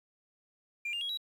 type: tone with pitch steps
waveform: sine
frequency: 2389 / 2808 / 3301 / 3881 Hz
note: D7 / F7 / G#7 / B7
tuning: +29 / +9 / -11 / -31 cents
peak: -31 dBFS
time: 0.85-1.174 s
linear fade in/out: 5 ms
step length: 81 ms
effects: tanh soft clip ceiling -31 dBFS + 10-bit